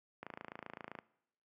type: click train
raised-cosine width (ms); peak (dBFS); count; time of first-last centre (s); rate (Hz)
0.5; -29; 22; 0.23-0.988; 27.7
effects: noise-tail reverb RT60 0.8 s tail -21 dB re dry + high-pass 150 Hz 12 dB/octave